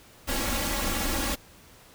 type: noise with comb filter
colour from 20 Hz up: pink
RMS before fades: -28 dBFS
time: 0.27-1.36 s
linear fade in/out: 20 ms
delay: 3.6 ms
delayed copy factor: +0.95
effects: pink hiss -53 dBFS RMS until 1.94 s